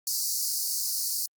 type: high-pass noise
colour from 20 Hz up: pink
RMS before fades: -29 dBFS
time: 0.07-1.26 s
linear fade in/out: 2 ms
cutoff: 4400 Hz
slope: 96 dB/octave
effects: Opus 48 kbps